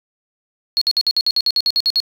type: tone bursts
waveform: sine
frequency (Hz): 4322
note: C#8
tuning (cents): -45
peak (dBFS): -11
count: 13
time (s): 0.77-2.001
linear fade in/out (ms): 0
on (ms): 43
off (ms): 56
effects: tanh soft clip ceiling -10 dBFS